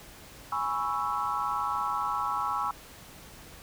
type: chord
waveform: sine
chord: C# minor seventh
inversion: second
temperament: equal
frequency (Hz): 830.6 / 987.8 / 1108.7 / 1318.5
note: G#5 / B5 / C#6 / E6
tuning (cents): 0 / 0 / 0 / 0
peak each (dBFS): -34 / -34 / -32 / -32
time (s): 0.52-2.71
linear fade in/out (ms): 2
effects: pink hiss -49 dBFS RMS until 3.62 s